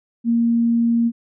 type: tone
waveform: sine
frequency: 233.1 Hz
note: A#3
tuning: in tune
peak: -14 dBFS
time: 0.24-1.12 s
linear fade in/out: 50 ms
effects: none